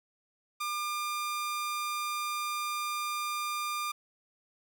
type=tone; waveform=sawtooth; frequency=1200 Hz; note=D6; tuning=37 cents sharp; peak=-28 dBFS; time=0.6-3.92 s; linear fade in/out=10 ms; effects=10-bit

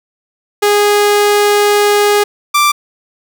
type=tone pair in turn; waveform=sawtooth; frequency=412.6 / 1176.5 Hz; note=G#4 / D6; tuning=-11 / +3 cents; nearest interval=octave + tritone; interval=1814 cents; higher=second; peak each=-4 dBFS; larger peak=neither; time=0.62-2.24 / 2.54-2.72 s; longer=first; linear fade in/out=10 ms; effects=none

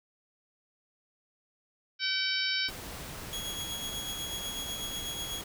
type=harmonic tone; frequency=765 Hz; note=G5; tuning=42 cents flat; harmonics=2 / 3 / 4 / 5 / 6 / 7; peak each=-35 / -35 / -35 / -35 / -35 / -35 dBFS; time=1.99-2.71 s; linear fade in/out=50 ms
type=noise; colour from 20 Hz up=pink; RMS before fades=-42 dBFS; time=2.68-5.44 s; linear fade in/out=5 ms
type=tone with tremolo; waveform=sawtooth; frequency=3322 Hz; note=G#7; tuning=in tune; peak=-31 dBFS; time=3.33-5.41 s; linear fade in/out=0 ms; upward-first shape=sine; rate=8.1 Hz; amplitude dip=40%
effects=none

